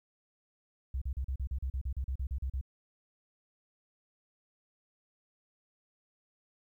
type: tone bursts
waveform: sine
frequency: 65.41 Hz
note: C2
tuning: in tune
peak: -31 dBFS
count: 15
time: 0.94-2.612 s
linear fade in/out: 5 ms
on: 76 ms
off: 38 ms
effects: 12-bit